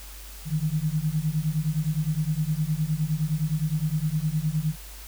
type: beating tone pair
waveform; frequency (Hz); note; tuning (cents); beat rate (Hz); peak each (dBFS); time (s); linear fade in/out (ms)
sine; 150 / 159.7; D3 / D#3; +37 / +45; 9.7; -26; 0.45-4.76; 50
effects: added 50 Hz sine -41 dBFS peak until 5.07 s + white hiss -45 dBFS RMS until 5.07 s

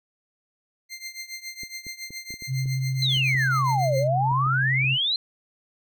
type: tone with tremolo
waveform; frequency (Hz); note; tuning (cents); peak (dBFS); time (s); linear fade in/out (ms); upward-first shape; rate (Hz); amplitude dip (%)
20% pulse; 2093; C7; 0; -26; 0.89-4.08; 50; triangle; 7.2; 90
type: clicks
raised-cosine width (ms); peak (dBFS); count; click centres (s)
3; -30; 12; 1.634 / 1.867 / 2.106 / 2.306 / 2.34 / 2.423 / 2.658 / 3.17 / 3.351 / 4.316 / 4.466 / 4.844
type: tone with vibrato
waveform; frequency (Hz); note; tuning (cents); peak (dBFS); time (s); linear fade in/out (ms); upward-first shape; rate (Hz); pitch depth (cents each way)
sine; 132.2; C3; +18; -23; 2.47-4.98; 50; sine; 17; 17
type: exponential two-way sweep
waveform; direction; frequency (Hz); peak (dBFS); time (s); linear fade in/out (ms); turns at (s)
sine; down then up; 4186 to 523.3 to 4186; -21; 3.02-5.16; 2; 3.97
effects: none

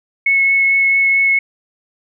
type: tone with vibrato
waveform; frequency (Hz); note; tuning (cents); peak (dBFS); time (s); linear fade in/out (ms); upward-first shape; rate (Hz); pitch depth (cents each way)
sine; 2193; C#7; -19; -10; 0.26-1.39; 5; triangle; 4.5; 9
effects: none

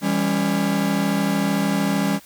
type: chord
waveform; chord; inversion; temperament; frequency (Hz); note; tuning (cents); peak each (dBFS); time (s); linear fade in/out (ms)
45% pulse; C# diminished; first; just; 166.31 / 199.57 / 277.2; E3 / G3 / C#4; +16 / +31 / 0; -26 / -21 / -24; 0.01-2.2; 50
effects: white hiss -48 dBFS RMS until 2.25 s

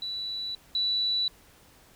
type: tone pair in turn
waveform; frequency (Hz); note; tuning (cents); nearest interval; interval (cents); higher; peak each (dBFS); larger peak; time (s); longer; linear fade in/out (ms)
sine; 3951 / 3951; B7 / B7; 0 / 0; unison; 0; neither; -31 / -24; second; 0.02-0.55 / 0.75-1.28; neither; 2
effects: pink hiss -57 dBFS RMS until 1.95 s

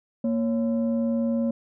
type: tone pair together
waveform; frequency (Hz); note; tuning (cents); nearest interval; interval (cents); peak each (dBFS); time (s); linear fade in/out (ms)
sine; 232.6 / 553.2; A#3 / C#5; -4 / -4; octave + minor third; 1500; -21 / -28; 0.24-1.51; 5
effects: tanh soft clip ceiling -17 dBFS

